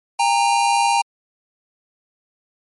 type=tone pair together; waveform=square; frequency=805 / 924.8 Hz; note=G5 / A#5; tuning=+46 / -14 cents; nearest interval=major second; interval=240 cents; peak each=-18 dBFS; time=0.19-1.02 s; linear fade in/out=10 ms; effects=MP3 48 kbps